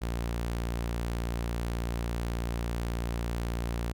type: tone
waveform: sawtooth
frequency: 58.27 Hz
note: A#1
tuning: in tune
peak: -26 dBFS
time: 0.01-3.93 s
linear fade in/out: 20 ms
effects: none